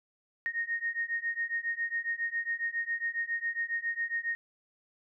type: beating tone pair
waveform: sine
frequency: 1853 / 1860.3 Hz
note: A#6 / A#6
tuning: -11 / -4 cents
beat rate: 7.3 Hz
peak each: -34 / -33 dBFS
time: 0.46-4.35 s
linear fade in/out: 0 ms
effects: none